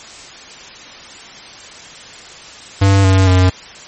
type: tone with pitch steps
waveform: square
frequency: 97.9 / 95 / 92.19 Hz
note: G2 / F#2 / F#2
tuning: -2 / +46 / -6 cents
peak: -8 dBFS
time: 2.81-3.5 s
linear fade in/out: 10 ms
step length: 230 ms
effects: white hiss -35 dBFS RMS until 3.87 s + MP3 32 kbps